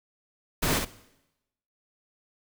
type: noise with echo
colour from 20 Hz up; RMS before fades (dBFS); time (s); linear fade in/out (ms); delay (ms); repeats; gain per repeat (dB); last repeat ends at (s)
pink; -26; 0.62-0.79; 10; 61; 1; -4; 0.851
effects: noise-tail reverb RT60 0.9 s tail -18 dB re dry